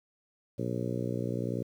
harmonic tone, 60.5 Hz, B1, 35 cents flat, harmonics 2 / 3 / 4 / 5 / 6 / 7 / 8 / 9, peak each -35 / -37 / -38 / -39 / -40 / -40 / -41 / -42 dBFS, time 0.58-1.63 s, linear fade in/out 10 ms, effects 10-bit

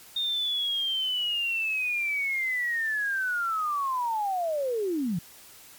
sine linear sweep, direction down, 3674 to 155.9 Hz, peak -25 dBFS, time 0.16-5.19 s, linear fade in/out 5 ms, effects white hiss -50 dBFS RMS until 5.78 s + MP3 96 kbps

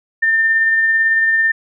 sine tone with tremolo, 1800 Hz, A6, 39 cents sharp, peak -10 dBFS, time 0.22-1.52 s, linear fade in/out 10 ms, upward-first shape sine, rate 18 Hz, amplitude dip 25%, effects none

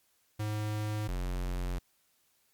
square tone pair in turn, 106.3 / 44.9 Hz, G#2 / F1, +41 / +49 cents, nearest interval octave + minor third, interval 1492 cents, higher first, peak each -32 / -32 dBFS, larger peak neither, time 0.39-1.08 / 1.08-1.79 s, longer second, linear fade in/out 10 ms, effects white hiss -71 dBFS RMS until 2.53 s + MP3 96 kbps

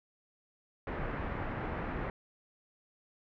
pink low-pass noise, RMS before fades -37 dBFS, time 0.87-2.1 s, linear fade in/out 2 ms, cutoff 2000 Hz, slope 24 dB/octave, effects none

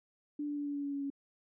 sine tone with pitch steps, 293.7 / 291.5 / 289.3 / 287.2 / 285 / 282.9 / 280.8 / 278.7 Hz, D4 / D4 / D4 / D4 / C#4 / C#4 / C#4 / C#4, 0 / -13 / -26 / -39 / +48 / +35 / +22 / +9 cents, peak -34 dBFS, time 0.39-1.102 s, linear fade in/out 5 ms, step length 89 ms, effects none

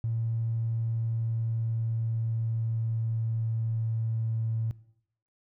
triangle tone with pitch glide, 114.1 to 112.53 Hz, A#2 to A2, -37 to +39 cents, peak -23 dBFS, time 0.04-4.71 s, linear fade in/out 0 ms, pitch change -24 cents, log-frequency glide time 0.81-4.29 s, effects noise-tail reverb RT60 0.7 s tail -22 dB re dry + tanh soft clip ceiling -24 dBFS

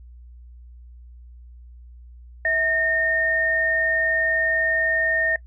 sine tone pair together, 648.1 / 1832 Hz, E5 / A#6, -30 / -31 cents, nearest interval octave + tritone, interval 1799 cents, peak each -26 / -19 dBFS, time 2.45-5.36 s, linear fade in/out 2 ms, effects noise-tail reverb RT60 0.1 s tail -22 dB re dry + added 60 Hz sine -41 dBFS peak until 5.46 s

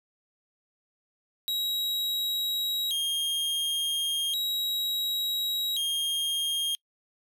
45% pulse tone with vibrato, 3520 Hz, A7, in tune, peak -26 dBFS, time 1.48-6.75 s, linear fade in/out 0 ms, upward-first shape square, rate 0.35 Hz, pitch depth 150 cents each way, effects noise-tail reverb RT60 0.1 s tail -26 dB re dry

